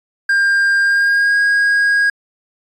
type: tone with pitch glide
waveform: triangle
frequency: 1600 to 1638.3 Hz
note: G6 to G#6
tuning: +35 to -24 cents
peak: -9 dBFS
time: 0.29-2.1 s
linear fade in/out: 5 ms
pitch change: +41 cents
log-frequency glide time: 0.81-1.38 s
effects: resampled to 24000 Hz